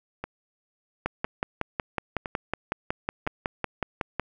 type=two click trains; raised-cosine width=0.5 ms; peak=-11 / -17 dBFS; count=18 / 4; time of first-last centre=1.06-4.197 / 0.24-3.267 s; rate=5.42 / 0.991 Hz; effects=none